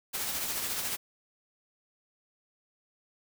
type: noise with tremolo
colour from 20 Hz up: white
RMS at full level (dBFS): -32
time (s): 0.13-0.97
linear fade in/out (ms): 20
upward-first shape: sine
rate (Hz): 14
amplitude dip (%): 35
effects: none